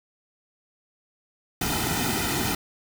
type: noise with comb filter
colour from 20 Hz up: pink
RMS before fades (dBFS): -26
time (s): 1.61-2.55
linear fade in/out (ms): 5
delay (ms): 1.8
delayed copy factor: -0.75
effects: none